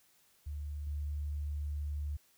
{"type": "tone with level steps", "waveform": "sine", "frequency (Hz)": 73.42, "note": "D2", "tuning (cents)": 0, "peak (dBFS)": [-37, -34], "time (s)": [0.46, 2.17], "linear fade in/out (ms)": 10, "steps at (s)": 0.87, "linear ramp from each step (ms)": 2, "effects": ["white hiss -68 dBFS RMS until 2.37 s"]}